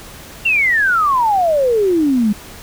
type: exponential sweep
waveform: sine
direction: down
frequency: 2794 to 200.4 Hz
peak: -11 dBFS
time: 0.45-2.33 s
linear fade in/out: 10 ms
effects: pink hiss -36 dBFS RMS until 2.62 s